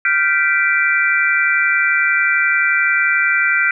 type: chord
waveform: sine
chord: G dominant seventh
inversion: third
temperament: equal with one note detuned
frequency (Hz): 1396.9 / 1548.2 / 1975.5 / 2349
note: F6 / G6 / B6 / D7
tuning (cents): 0 / -22 / 0 / 0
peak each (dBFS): -18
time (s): 0.05-3.71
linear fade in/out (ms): 2
effects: none